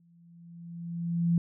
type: tone with exponential growth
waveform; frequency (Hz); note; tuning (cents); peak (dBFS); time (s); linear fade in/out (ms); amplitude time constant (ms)
sine; 170; F3; -46; -20; 0-1.38; 2; 300
effects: none